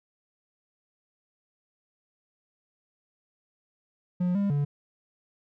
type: tone with pitch steps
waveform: triangle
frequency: 178.8 / 200.6 / 143.9 Hz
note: F3 / G3 / D3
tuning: +41 / +40 / -35 cents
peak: -21 dBFS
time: 4.2-4.65 s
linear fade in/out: 10 ms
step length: 150 ms
effects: none